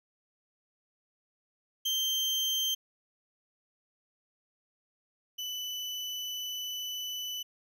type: tone pair in turn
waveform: 35% pulse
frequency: 3140 / 2989 Hz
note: G7 / F#7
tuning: +2 / +17 cents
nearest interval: minor second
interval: 85 cents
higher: first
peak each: -26 / -33 dBFS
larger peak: first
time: 1.85-2.75 / 5.38-7.43 s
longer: second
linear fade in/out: 10 ms
effects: none